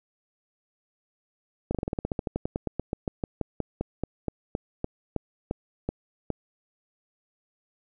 slowing click train, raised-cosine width 2 ms, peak -14 dBFS, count 30, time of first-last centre 1.71-6.303 s, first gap 37 ms, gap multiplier 1.09, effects none

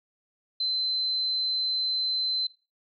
sine tone, 4070 Hz, C8, 49 cents flat, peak -25 dBFS, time 0.6-2.47 s, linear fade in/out 5 ms, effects noise-tail reverb RT60 0.3 s tail -19 dB re dry

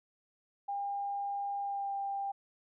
sine tone with pitch glide, 803 to 793.8 Hz, G5 to G5, +41 to +22 cents, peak -33 dBFS, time 0.68-2.32 s, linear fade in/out 10 ms, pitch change -19 cents, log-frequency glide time 1.61-1.92 s, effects none

